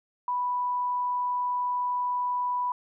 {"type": "tone", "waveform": "sine", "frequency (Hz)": 987, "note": "B5", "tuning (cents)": -1, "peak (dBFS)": -25, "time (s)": [0.28, 2.72], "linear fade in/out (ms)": 2, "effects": []}